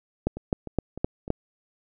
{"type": "two click trains", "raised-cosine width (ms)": 2, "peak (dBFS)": [-9, -22], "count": [5, 4], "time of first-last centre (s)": [[0.27, 1.304], [0.37, 1.279]], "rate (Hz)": [3.87, 3.3], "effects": []}